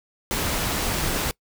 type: noise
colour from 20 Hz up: pink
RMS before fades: -25 dBFS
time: 0.31-1.31 s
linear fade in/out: 0 ms
effects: noise-tail reverb RT60 0.1 s tail -24 dB re dry